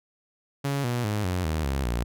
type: tone with pitch steps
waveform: sawtooth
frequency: 140 / 121.18 / 104.88 / 90.78 / 78.57 / 68.01 / 58.86 Hz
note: C#3 / B2 / G#2 / F#2 / D#2 / C#2 / A#1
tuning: +18 / -32 / +17 / -32 / +17 / -32 / +17 cents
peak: -21 dBFS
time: 0.64-2.04 s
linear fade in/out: 10 ms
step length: 200 ms
effects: none